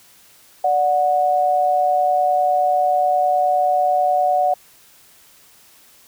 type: tone pair together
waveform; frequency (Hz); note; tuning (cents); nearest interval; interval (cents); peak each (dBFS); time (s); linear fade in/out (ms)
sine; 585 / 734.5; D5 / F#5; -7 / -13; major third; 394; -20 / -15; 0.64-4.54; 5
effects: white hiss -50 dBFS RMS until 6.07 s